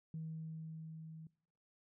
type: tone with level ramp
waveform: sine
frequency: 159.7 Hz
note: D#3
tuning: 45 cents sharp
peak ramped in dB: -40 to -49 dBFS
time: 0.14-1.27 s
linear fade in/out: 2 ms
effects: noise-tail reverb RT60 0.7 s tail -22 dB re dry + tanh soft clip ceiling -36 dBFS